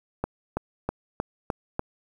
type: accelerating click train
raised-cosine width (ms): 1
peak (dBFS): -12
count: 6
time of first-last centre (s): 0.24-1.794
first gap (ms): 330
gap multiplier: 0.97
effects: 8-bit